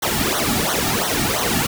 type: noise with flanger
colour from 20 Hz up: pink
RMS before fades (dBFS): -20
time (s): 0.02-1.67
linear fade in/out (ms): 10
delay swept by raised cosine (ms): 0.4 to 2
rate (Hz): 2.9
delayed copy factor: -0.95
effects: none